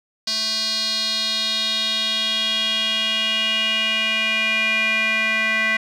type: tone with band-pass filter sweep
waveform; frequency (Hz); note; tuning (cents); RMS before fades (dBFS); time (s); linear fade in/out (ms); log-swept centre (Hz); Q
square; 220; A3; 0; -21; 0.27-5.77; 5; 4600 to 2100; 5.7
effects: none